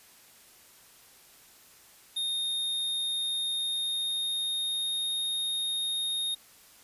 square tone with pitch glide, 3686 to 3707 Hz, A#7 to A#7, -20 to -10 cents, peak -29 dBFS, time 2.16-6.35 s, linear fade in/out 10 ms, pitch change +10 cents, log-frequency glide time 3.51-5.13 s, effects white hiss -56 dBFS RMS until 6.83 s + resampled to 32000 Hz

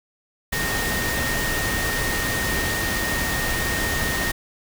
sine tone in noise, 1850 Hz, A#6, 14 cents flat, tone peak -26 dBFS, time 0.52-4.32 s, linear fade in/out 10 ms, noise pink, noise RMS -25 dBFS, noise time 0.52-4.32 s, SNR -4 dB, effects none

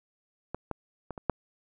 clicks, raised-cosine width 1 ms, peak -19 / -18 / -22 / -25 / -10 dBFS, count 5, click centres 0.546 / 0.713 / 1.107 / 1.178 / 1.297 s, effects none

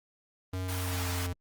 square tone with pitch glide, 92.5 to 88.94 Hz, F#2 to F2, 0 to +32 cents, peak -32 dBFS, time 0.53-1.33 s, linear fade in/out 5 ms, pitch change -68 cents, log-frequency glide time 0.64-1.09 s
pink high-pass noise, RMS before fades -38 dBFS, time 0.68-1.27 s, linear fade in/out 10 ms, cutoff 740 Hz, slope 48 dB/octave
effects Opus 24 kbps

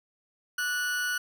40% pulse tone with amplitude modulation, 1471 Hz, F#6, 11 cents flat, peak -25 dBFS, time 0.58-1.18 s, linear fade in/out 5 ms, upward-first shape sine, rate 300 Hz, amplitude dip 35%, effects none

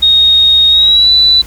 sine tone with pitch glide, 3729 to 3974 Hz, A#7 to B7, 0 to +10 cents, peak -4 dBFS, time 0.02-1.42 s, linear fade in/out 10 ms, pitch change +110 cents, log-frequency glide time 0.69-1.1 s, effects added 60 Hz sine -28 dBFS peak until 1.46 s + pink hiss -34 dBFS RMS until 1.46 s

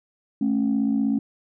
sine tone pair together, 217.1 / 273.3 Hz, A3 / C#4, -23 / -24 cents, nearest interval major third, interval 399 cents, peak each -21 dBFS, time 0.41-1.19 s, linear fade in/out 5 ms, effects tanh soft clip ceiling -14 dBFS

